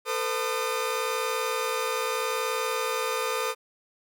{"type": "tone cluster", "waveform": "sawtooth", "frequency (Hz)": [447.2, 508, 1218], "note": ["A4", "B4", "D#6"], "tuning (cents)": [28, 49, -37], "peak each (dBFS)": -27, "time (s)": [0.05, 3.55], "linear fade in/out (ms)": 50, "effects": []}